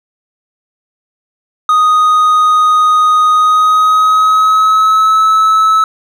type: tone with pitch glide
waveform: triangle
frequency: 1244.5 to 1299.6 Hz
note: D#6 to E6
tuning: 0 to -25 cents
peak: -4 dBFS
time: 1.69-5.84 s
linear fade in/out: 2 ms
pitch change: +75 cents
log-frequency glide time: 3.31-5.22 s
effects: none